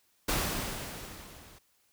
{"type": "noise with level ramp", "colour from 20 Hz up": "pink", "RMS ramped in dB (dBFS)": [-28, -55], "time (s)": [0.28, 1.59], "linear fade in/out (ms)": 10, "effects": ["white hiss -70 dBFS RMS until 1.92 s"]}